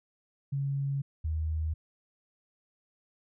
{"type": "tone pair in turn", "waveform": "sine", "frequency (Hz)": [138.9, 78.81], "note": ["C#3", "D#2"], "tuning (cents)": [4, 23], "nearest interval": "minor seventh", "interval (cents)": 981, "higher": "first", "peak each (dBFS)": -28, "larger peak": "neither", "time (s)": [[0.52, 1.02], [1.24, 1.74]], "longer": "neither", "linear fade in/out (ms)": 10, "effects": []}